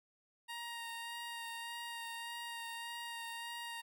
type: tone with vibrato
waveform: 15% pulse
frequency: 934 Hz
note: A#5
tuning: 3 cents sharp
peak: -36 dBFS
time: 0.48-3.82 s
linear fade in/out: 20 ms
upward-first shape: sine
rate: 1.7 Hz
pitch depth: 15 cents each way
effects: none